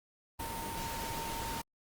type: tone in noise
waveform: sine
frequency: 915 Hz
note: A#5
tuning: 32 cents flat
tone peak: -40 dBFS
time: 0.39-1.62 s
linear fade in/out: 10 ms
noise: pink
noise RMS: -40 dBFS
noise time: 0.39-1.62 s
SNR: -3 dB
effects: Opus 32 kbps